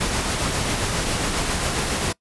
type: noise with tremolo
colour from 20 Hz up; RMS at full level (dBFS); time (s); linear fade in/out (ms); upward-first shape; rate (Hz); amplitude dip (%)
pink; -22; 0-2.13; 10; triangle; 7.4; 30
effects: noise-tail reverb RT60 0.1 s tail -23 dB re dry + resampled to 24000 Hz